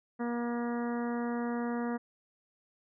harmonic tone, 238.1 Hz, A#3, 37 cents sharp, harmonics 1 / 2 / 3 / 4 / 5 / 6 / 7 / 8, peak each -32 / -38 / -42 / -44 / -46 / -48 / -49 / -50 dBFS, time 0.19-1.98 s, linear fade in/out 20 ms, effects none

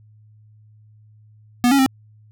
square tone with pitch steps, 244.1 / 276.9 / 264.6 Hz, B3 / C#4 / C4, -20 / -2 / +20 cents, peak -13 dBFS, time 1.64-1.862 s, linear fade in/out 0 ms, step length 74 ms, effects added 107 Hz sine -47 dBFS peak until 2.31 s

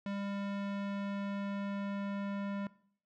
square tone with low-pass filter sweep, 199.8 Hz, G3, 33 cents sharp, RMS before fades -38 dBFS, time 0.06-2.67 s, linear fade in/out 2 ms, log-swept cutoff 3300 to 2200 Hz, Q 0.85, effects noise-tail reverb RT60 0.6 s tail -19 dB re dry

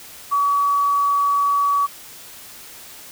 sine tone, 1137 Hz, C#6, 44 cents sharp, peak -15 dBFS, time 0.31-1.87 s, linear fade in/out 20 ms, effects white hiss -40 dBFS RMS until 3.11 s

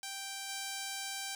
5% pulse tone with level steps, 784 Hz, G5, in tune, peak -28 / -26 dBFS, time 0.03-1.35 s, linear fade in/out 2 ms, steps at 0.49 s, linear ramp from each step 2 ms, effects 11-bit

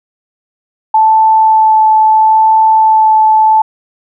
sine tone with vibrato, 875 Hz, A5, 10 cents flat, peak -4 dBFS, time 0.94-3.62 s, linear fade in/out 5 ms, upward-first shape sine, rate 0.75 Hz, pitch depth 9 cents each way, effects none

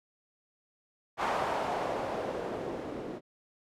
blue noise with low-pass filter sweep, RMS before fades -34 dBFS, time 1.17-3.21 s, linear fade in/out 50 ms, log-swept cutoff 930 to 340 Hz, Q 1.7, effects none

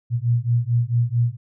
sine beating tone pair, 116.9 / 121.4 Hz, A#2 / B2, +5 / -29 cents, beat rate 4.5 Hz, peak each -20 dBFS, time 0.1-1.37 s, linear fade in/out 50 ms, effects none

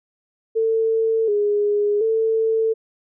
sine tone with pitch steps, 447.8 / 413.1 / 445.9 Hz, A4 / G#4 / A4, +30 / -9 / +23 cents, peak -16 dBFS, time 0.55-2.74 s, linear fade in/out 20 ms, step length 730 ms, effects none

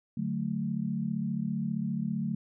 sine chord, D major, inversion none, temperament equal, 146.83 / 185 / 220 Hz, D3 / F#3 / A3, 0 / 0 / 0 cents, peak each -35 / -33 / -32 dBFS, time 0.17-2.35 s, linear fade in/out 5 ms, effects none

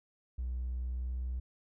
triangle tone with pitch glide, 62 to 62.65 Hz, B1 to B1, +7 to +25 cents, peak -30 dBFS, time 0.38-1.4 s, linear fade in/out 10 ms, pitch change +18 cents, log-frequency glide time 0.82-1.23 s, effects tanh soft clip ceiling -30 dBFS

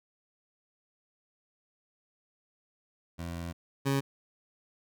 20% pulse tone pair in turn, 85 / 137.52 Hz, F2 / C#3, -46 / -13 cents, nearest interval minor sixth, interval 833 cents, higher second, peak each -31 / -21 dBFS, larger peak second, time 3.18-3.53 / 3.85-4.01 s, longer first, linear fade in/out 20 ms, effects none

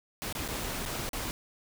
pink noise with dropouts, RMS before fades -35 dBFS, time 0.22-1.31 s, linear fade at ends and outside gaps 0 ms, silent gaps 0.326-0.351 / 0.479-0.486 / 0.853-0.86 / 1.091-1.132 s, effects none

